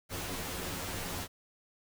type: noise with comb filter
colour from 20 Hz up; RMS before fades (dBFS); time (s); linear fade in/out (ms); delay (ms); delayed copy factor
pink; -38; 0.09-1.28; 50; 11; +0.75
effects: none